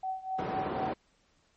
sine tone with tremolo, 757 Hz, F#5, 39 cents sharp, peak -29 dBFS, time 0.03-0.92 s, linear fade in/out 5 ms, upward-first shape triangle, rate 4 Hz, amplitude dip 90%
white band-pass noise, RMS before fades -35 dBFS, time 0.38-0.94 s, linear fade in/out 10 ms, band 100 to 700 Hz, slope 12 dB/octave
effects pink hiss -69 dBFS RMS until 1.56 s + MP3 32 kbps

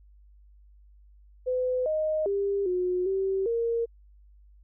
sine tone with pitch steps, 506 / 621 / 399.2 / 362.2 / 385.4 / 464.1 Hz, B4 / D#5 / G4 / F#4 / G4 / A#4, +42 / -3 / +32 / -37 / -29 / -8 cents, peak -24 dBFS, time 1.46-3.86 s, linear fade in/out 20 ms, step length 400 ms, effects added 50 Hz sine -52 dBFS peak until 4.63 s

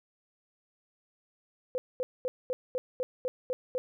sine tone bursts, 507 Hz, B4, 45 cents sharp, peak -28 dBFS, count 9, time 1.75-3.78 s, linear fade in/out 0 ms, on 30 ms, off 220 ms, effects none

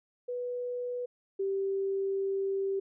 sine tone pair in turn, 491.6 / 390.2 Hz, B4 / G4, -8 / -8 cents, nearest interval major third, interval 400 cents, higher first, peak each -32 / -28 dBFS, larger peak second, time 0.28-1.06 / 1.39-2.8 s, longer second, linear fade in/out 10 ms, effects none

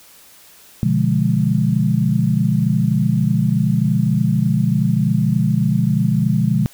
sine chord, B diminished seventh, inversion none, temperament equal, 123.47 / 146.83 / 174.61 / 207.7 Hz, B2 / D3 / F3 / Ab3, 0 / 0 / 0 / 0 cents, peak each -19 dBFS, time 0.83-6.66 s, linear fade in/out 0 ms, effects white hiss -46 dBFS RMS until 6.73 s

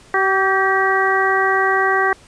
harmonic tone with a mistuned harmonic, 383.5 Hz, G4, 38 cents flat, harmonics 1 / 2 / 3 / 4 / 5, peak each -20 / -20 / -20 / -20 / -20 dBFS, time 0.14-2.13 s, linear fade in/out 2 ms, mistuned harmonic 4, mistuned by +40 cents, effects pink hiss -47 dBFS RMS until 2.27 s + resampled to 22050 Hz

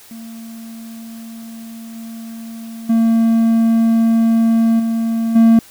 triangle tone with level steps, 227.2 Hz, A#3, 44 cents flat, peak -28 / -26 / -8 / -13 / -4 dBFS, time 0.11-5.59 s, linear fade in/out 2 ms, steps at 1.95 / 2.89 / 4.79 / 5.35 s, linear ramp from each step 10 ms, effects white hiss -43 dBFS RMS until 5.7 s

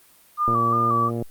sine tone with vibrato, 1178 Hz, D6, 5 cents sharp, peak -18 dBFS, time 0.37-1.11 s, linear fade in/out 50 ms, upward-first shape square, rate 2.8 Hz, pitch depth 42 cents each way
click train, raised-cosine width 2 ms, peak -15 dBFS, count 88, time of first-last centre 0.48-1.224 s, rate 117 Hz
effects white hiss -54 dBFS RMS until 1.3 s + Opus 32 kbps

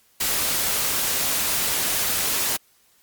white noise, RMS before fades -23 dBFS, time 0.2-2.57 s, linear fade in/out 10 ms, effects white hiss -60 dBFS RMS until 3.02 s + Opus 48 kbps

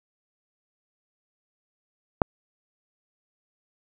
click, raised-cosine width 1 ms, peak -3 dBFS, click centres 2.218 s, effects none

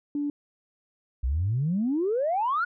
sine tone, 290 Hz, D4, 22 cents flat, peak -25 dBFS, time 0.15-0.3 s, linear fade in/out 2 ms
sine exponential sweep, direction up, 58.27 to 1475 Hz, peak -22 dBFS, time 1.23-2.65 s, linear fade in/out 10 ms
effects tanh soft clip ceiling -18 dBFS

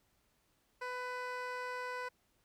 15% pulse tone with band-pass filter, 498.8 Hz, B4, 17 cents sharp, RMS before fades -41 dBFS, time 0.81-2.09 s, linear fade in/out 10 ms, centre 1100 Hz, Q 0.51, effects pink hiss -75 dBFS RMS until 2.44 s

